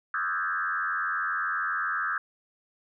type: tone with frequency modulation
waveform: sine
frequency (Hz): 1445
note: F#6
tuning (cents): -41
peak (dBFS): -26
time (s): 0.14-2.18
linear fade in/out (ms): 2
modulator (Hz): 87.5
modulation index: 2.8
effects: none